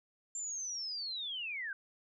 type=linear sweep; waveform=sine; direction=down; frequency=7350 to 1513 Hz; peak=-37 dBFS; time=0.35-1.73 s; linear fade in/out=2 ms; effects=none